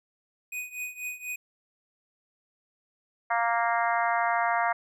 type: tone with tremolo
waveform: square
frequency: 2489 Hz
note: D#7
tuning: in tune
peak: -31 dBFS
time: 0.52-1.36 s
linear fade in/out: 5 ms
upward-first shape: triangle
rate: 4.1 Hz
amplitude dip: 90%
type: harmonic tone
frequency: 232.9 Hz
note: A#3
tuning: 1 cent flat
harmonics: 3 / 4 / 5 / 6 / 7 / 8 / 9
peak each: -27 / -29 / -31 / -33 / -34 / -35 / -36 dBFS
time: 3.3-4.73 s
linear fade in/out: 10 ms
effects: none